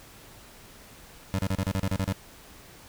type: tone bursts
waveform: 25% pulse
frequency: 96 Hz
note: G2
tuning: 36 cents flat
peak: -21 dBFS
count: 10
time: 1.34-2.125 s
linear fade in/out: 0 ms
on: 47 ms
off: 35 ms
effects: pink hiss -50 dBFS RMS until 2.88 s